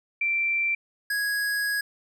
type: tone pair in turn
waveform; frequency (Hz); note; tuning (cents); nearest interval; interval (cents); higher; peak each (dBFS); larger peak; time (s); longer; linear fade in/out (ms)
sine / square; 2349 / 1661; D7 / G#6; 0 / 0; tritone; 600; first; -22 / -25; first; 0.21-0.75 / 1.1-1.81; second; 5
effects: none